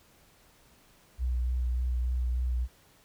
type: tone with vibrato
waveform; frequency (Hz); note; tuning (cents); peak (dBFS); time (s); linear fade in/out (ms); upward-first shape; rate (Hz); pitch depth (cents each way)
sine; 61.74; B1; 0; -26; 1.18-2.68; 50; sine; 3.4; 23
effects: pink hiss -61 dBFS RMS until 3.04 s